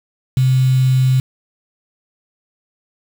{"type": "tone with quantisation", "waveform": "sine", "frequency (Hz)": 129.9, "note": "C3", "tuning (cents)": -12, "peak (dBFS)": -10, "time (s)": [0.37, 1.2], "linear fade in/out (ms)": 2, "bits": 5, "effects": []}